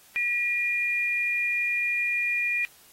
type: tone pair together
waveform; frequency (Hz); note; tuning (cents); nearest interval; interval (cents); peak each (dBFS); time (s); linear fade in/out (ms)
sine; 1933.8 / 2421; B6 / D#7; -37 / -48; major third; 389; -31 / -24; 0.16-2.65; 0
effects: white hiss -55 dBFS RMS until 2.92 s + AAC 48 kbps